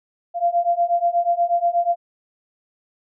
sine beating tone pair, 687 / 695.3 Hz, F5 / F5, -29 / -8 cents, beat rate 8.3 Hz, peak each -20 / -19 dBFS, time 0.34-1.96 s, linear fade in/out 50 ms, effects none

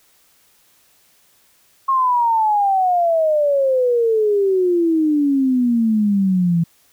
sine exponential sweep, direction down, 1085 to 164.81 Hz, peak -13 dBFS, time 1.88-6.64 s, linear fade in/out 10 ms, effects white hiss -56 dBFS RMS until 6.92 s

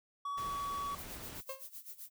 triangle tone, 1132 Hz, C#6, 36 cents sharp, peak -34 dBFS, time 0.25-0.95 s, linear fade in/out 5 ms
pink noise, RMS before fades -48 dBFS, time 0.37-1.41 s, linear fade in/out 10 ms
violet noise with tremolo, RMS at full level -46 dBFS, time 0.97-2.1 s, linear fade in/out 20 ms, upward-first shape sine, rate 7.8 Hz, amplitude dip 85%
30% pulse tone with exponential decay, 536 Hz, C5, 42 cents sharp, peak -35 dBFS, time 1.49-1.68 s, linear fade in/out 5 ms, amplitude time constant 41 ms
effects none

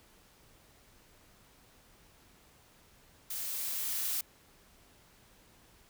blue noise with level ramp, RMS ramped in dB -38 to -33 dBFS, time 3.3-4.21 s, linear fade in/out 5 ms, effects pink hiss -62 dBFS RMS until 5.89 s

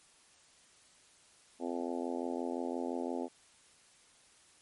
harmonic tone, 85.8 Hz, F2, 30 cents flat, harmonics 3 / 4 / 5 / 6 / 7 / 8 / 9 / 10, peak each -38 / -40 / -42 / -44 / -45 / -46 / -47 / -48 dBFS, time 1.59-3.29 s, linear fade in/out 50 ms, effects white hiss -63 dBFS RMS until 4.61 s + MP3 48 kbps

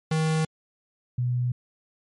square / sine tone pair in turn, 158.2 / 123.41 Hz, D#3 / B2, +29 / -1 cents, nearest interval major third, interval 430 cents, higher first, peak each -22 / -22 dBFS, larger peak neither, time 0.11-0.45 / 1.18-1.52 s, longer neither, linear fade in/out 5 ms, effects MP3 48 kbps

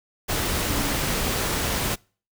sine tone in noise, 283.6 Hz, C#4, 40 cents sharp, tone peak -31 dBFS, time 0.69-0.95 s, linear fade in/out 20 ms, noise pink, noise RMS -25 dBFS, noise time 0.28-1.96 s, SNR -9 dB, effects noise-tail reverb RT60 0.4 s tail -26 dB re dry

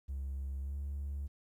triangle tone with pitch glide, 68 to 70.68 Hz, C#2 to C#2, -33 to +34 cents, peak -33 dBFS, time 0.08-1.28 s, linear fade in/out 20 ms, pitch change +67 cents, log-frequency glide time 0.62-0.75 s, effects tanh soft clip ceiling -32 dBFS + 12-bit

